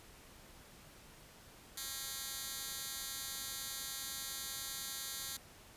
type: tone with high-pass filter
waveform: 10% pulse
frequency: 270 Hz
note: C#4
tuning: 45 cents flat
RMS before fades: -43 dBFS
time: 1.77-5.37 s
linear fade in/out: 5 ms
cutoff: 4400 Hz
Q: 0.63
effects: pink hiss -58 dBFS RMS until 5.76 s + resampled to 32000 Hz